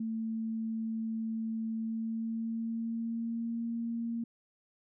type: tone with pitch glide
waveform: sine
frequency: 223.5 to 231.8 Hz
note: A3 to A#3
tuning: +27 to -10 cents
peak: -32 dBFS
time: 0-4.24 s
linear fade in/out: 5 ms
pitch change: +63 cents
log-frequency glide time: 1.75-3.64 s
effects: none